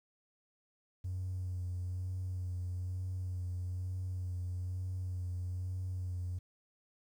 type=tone with vibrato; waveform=triangle; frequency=91.1 Hz; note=F#2; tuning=26 cents flat; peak=-32 dBFS; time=1.04-6.39 s; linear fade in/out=10 ms; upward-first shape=sine; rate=1.1 Hz; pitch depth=28 cents each way; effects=tanh soft clip ceiling -32 dBFS + 11-bit